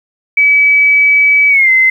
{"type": "tone with pitch glide", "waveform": "sine", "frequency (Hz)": [2287, 2061], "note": ["D7", "C7"], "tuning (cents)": [-47, -27], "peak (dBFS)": -5, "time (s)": [0.37, 1.9], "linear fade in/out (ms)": 5, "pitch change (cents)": -180, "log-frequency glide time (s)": [1.49, 1.7], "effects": ["7-bit"]}